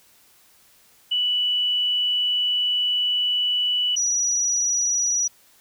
sine tone pair in turn, 2960 / 5838 Hz, F#7 / F#8, 0 / -24 cents, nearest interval octave, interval 1176 cents, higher second, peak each -19 dBFS, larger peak neither, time 1.11-3.96 / 3.96-5.28 s, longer first, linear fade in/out 10 ms, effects white hiss -56 dBFS RMS until 5.6 s

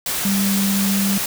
sine tone in noise, 197.2 Hz, G3, 11 cents sharp, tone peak -17 dBFS, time 0.25-1.18 s, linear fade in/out 2 ms, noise white, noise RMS -23 dBFS, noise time 0.06-1.26 s, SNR +3 dB, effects none

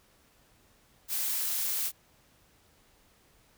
blue noise, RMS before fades -31 dBFS, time 1.08-1.92 s, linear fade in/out 50 ms, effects pink hiss -64 dBFS RMS until 3.57 s

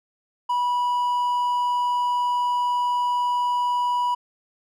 triangle tone, 978 Hz, B5, 17 cents flat, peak -18 dBFS, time 0.49-4.15 s, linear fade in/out 10 ms, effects none

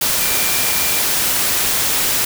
sine tone in noise, 2371 Hz, D7, 16 cents sharp, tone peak -27 dBFS, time 0.21-1 s, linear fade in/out 5 ms, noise white, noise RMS -17 dBFS, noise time 0.01-2.25 s, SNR -13 dB, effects none

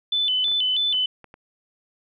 sine tone with vibrato, 3253 Hz, G#7, 37 cents flat, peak -19 dBFS, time 0.12-1.06 s, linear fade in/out 5 ms, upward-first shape square, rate 3.1 Hz, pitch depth 130 cents each way
clicks, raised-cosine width 0.5 ms, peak -29 dBFS, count 5, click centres 0.482 / 0.517 / 0.944 / 1.243 / 1.341 s
effects none

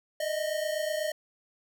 square tone pair together, 610 / 638.1 Hz, D#5 / D#5, -34 / +44 cents, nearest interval minor second, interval 78 cents, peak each -31 / -34 dBFS, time 0.2-1.12 s, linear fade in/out 5 ms, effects none

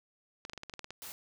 clicks, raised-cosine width 0.2 ms, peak -25 dBFS, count 10, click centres 0.451 / 0.497 / 0.534 / 0.577 / 0.634 / 0.697 / 0.738 / 0.793 / 0.844 / 0.906 s
white noise, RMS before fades -45 dBFS, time 1.02-1.12 s, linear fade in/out 0 ms
effects none

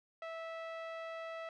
sawtooth tone with low-pass filter, 655 Hz, E5, 11 cents flat, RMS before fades -44 dBFS, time 0.22-1.49 s, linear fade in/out 2 ms, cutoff 2400 Hz, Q 1.1, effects none

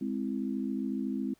sine chord, Ab augmented, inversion none, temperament equal, 207.7 / 261.6 / 329.6 Hz, Ab3 / C4 / E4, 0 / 0 / 0 cents, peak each -34 / -33 / -38 dBFS, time 0.01-1.34 s, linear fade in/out 5 ms, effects pink hiss -67 dBFS RMS until 1.39 s

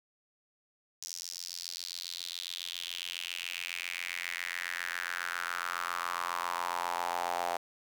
sawtooth tone with high-pass filter sweep, 87.31 Hz, F2, in tune, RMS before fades -37 dBFS, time 1.02-7.57 s, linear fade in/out 5 ms, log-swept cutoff 5800 to 730 Hz, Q 4, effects 9-bit

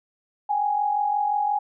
sine tone pair together, 784.9 / 830.6 Hz, G5 / G#5, +2 / 0 cents, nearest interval minor second, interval 98 cents, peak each -28 / -21 dBFS, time 0.49-1.59 s, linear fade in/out 10 ms, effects none

